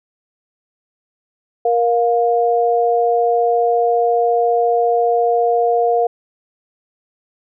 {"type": "tone pair together", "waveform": "sine", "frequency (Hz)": [470.5, 705], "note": ["A#4", "F5"], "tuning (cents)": [16, 16], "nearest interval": "perfect fifth", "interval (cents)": 700, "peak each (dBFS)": -15, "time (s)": [1.65, 6.07], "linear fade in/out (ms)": 5, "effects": []}